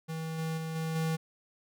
square tone with level steps, 160.9 Hz, E3, 42 cents flat, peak -35 / -32 / -35 / -32 / -29 dBFS, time 0.08-1.17 s, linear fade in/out 20 ms, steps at 0.38 / 0.57 / 0.75 / 0.95 s, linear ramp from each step 10 ms, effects none

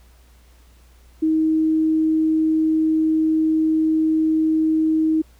sine tone, 316.1 Hz, D#4, 27 cents sharp, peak -15 dBFS, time 1.22-5.22 s, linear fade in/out 10 ms, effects added 60 Hz sine -48 dBFS peak until 5.39 s + pink hiss -57 dBFS RMS until 5.39 s

